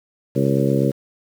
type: harmonic tone with a mistuned harmonic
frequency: 68.1 Hz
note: C#2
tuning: 30 cents flat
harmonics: 2 / 3 / 4 / 5 / 6 / 7 / 8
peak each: -20 / -22 / -23 / -24 / -25 / -25 / -26 dBFS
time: 0.35-0.92 s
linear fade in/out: 20 ms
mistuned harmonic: 8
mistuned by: +27 cents
effects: 7-bit